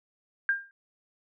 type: tone with exponential decay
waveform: sine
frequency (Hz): 1600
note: G6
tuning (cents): +35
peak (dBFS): -19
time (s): 0.49-0.71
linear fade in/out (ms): 1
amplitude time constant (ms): 47
effects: none